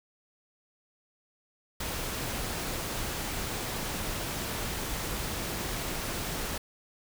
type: noise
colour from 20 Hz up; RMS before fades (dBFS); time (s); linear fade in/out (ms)
pink; -34; 1.8-6.58; 5
effects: none